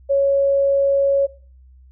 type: tone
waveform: sine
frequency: 554.4 Hz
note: C#5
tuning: in tune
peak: -13 dBFS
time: 0.09-1.27 s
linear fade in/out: 20 ms
effects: noise-tail reverb RT60 0.4 s tail -18 dB re dry + added 64 Hz sine -44 dBFS peak until 1.91 s